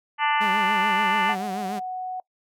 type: harmonic tone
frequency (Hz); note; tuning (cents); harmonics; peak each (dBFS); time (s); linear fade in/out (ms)
294.9; D4; +7; 3 / 4 / 5 / 6 / 7 / 8 / 9 / 10; -22 / -27 / -32 / -29 / -28 / -35 / -35 / -33; 0.18-1.36; 50
type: tone with vibrato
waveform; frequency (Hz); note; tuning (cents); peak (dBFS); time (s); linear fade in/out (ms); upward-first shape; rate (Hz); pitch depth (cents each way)
sawtooth; 199.4; G3; +30; -26; 0.4-1.8; 20; triangle; 6.9; 130
type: tone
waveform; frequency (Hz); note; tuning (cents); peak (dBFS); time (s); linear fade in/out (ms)
sine; 740; F#5; 0; -28; 1.29-2.2; 2
effects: noise-tail reverb RT60 0.1 s tail -23 dB re dry